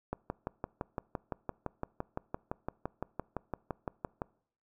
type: click train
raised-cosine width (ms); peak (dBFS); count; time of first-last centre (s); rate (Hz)
1; -20; 25; 0.13-4.219; 5.87
effects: noise-tail reverb RT60 0.6 s tail -24 dB re dry